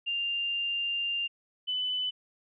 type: tone pair in turn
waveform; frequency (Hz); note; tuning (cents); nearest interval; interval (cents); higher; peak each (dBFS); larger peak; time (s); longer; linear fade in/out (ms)
sine; 2794 / 3004; F7 / F#7; 0 / +26; minor second; 126; second; -28; neither; 0.06-1.28 / 1.67-2.11; first; 20
effects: none